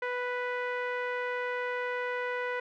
sawtooth tone with low-pass filter, 493.9 Hz, B4, in tune, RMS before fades -33 dBFS, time 0.02-2.6 s, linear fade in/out 5 ms, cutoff 1900 Hz, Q 2.7, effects none

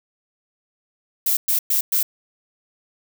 violet noise bursts, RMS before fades -19 dBFS, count 4, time 1.26-2.03 s, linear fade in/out 5 ms, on 110 ms, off 110 ms, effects none

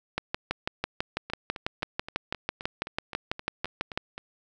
two click trains, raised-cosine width 0.3 ms, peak -11 / -21 dBFS, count 24 / 12, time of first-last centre 0.18-3.975 / 1.3-4.18 s, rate 6.06 / 3.82 Hz, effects none

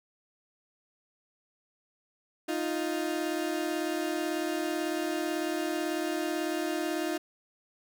30% pulse tone pair together, 311.2 / 349.3 Hz, D#4 / F4, 0 / 0 cents, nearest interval major second, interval 200 cents, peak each -29 / -30 dBFS, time 2.48-7.18 s, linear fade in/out 10 ms, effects none

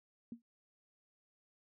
sine tone with exponential decay, 234 Hz, A#3, 7 cents sharp, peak -39 dBFS, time 0.32-0.42 s, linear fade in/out 2 ms, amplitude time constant 20 ms, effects none

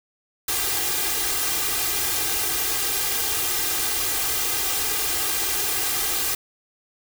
white noise with comb filter, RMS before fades -24 dBFS, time 0.48-6.35 s, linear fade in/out 5 ms, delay 2.5 ms, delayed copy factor +0.95, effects none

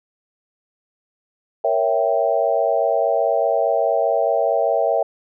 sine chord, A# diminished seventh, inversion none, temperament equal, 466.2 / 554.4 / 659.3 / 784 Hz, A#4 / C#5 / E5 / G5, 0 / 0 / 0 / 0 cents, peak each -23 / -21 / -19 / -23 dBFS, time 1.64-5.03 s, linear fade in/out 5 ms, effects none

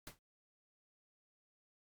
pink noise with exponential decay, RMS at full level -44 dBFS, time 0.07-0.19 s, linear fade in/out 1 ms, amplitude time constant 26 ms, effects MP3 96 kbps

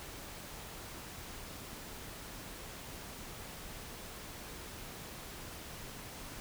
silence, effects pink hiss -47 dBFS RMS until 6.4 s

